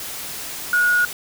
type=tone in noise; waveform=sine; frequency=1449 Hz; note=F#6; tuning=37 cents flat; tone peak=-14 dBFS; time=0.73-1.05 s; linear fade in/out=2 ms; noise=white; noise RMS=-31 dBFS; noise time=0-1.13 s; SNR=+14 dB; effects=none